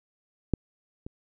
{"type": "clicks", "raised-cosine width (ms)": 3, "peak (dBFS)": [-10, -25], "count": 2, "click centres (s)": [0.537, 1.065], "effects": []}